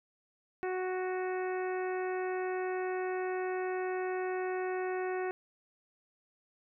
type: harmonic tone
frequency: 369.8 Hz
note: F#4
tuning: 1 cent flat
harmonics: 1 / 2 / 3 / 4 / 5 / 6 / 7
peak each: -33 / -39 / -46 / -45 / -45 / -51 / -52 dBFS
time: 0.63-5.31 s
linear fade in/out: 0 ms
effects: none